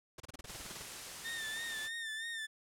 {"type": "noise bursts", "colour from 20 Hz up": "pink", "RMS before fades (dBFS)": -47, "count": 13, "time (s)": [0.18, 0.826], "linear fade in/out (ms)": 5, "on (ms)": 22, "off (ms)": 30}
{"type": "noise", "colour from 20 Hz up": "white", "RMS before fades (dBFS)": -45, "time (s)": [0.45, 1.9], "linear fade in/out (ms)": 50}
{"type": "tone with vibrato", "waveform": "30% pulse", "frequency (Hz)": 1800, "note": "A6", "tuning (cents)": 39, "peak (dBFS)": -36, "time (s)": [1.24, 2.47], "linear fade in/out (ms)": 20, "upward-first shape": "sine", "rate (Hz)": 3.1, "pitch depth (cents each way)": 54}
{"effects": ["low-pass 10000 Hz 12 dB/octave"]}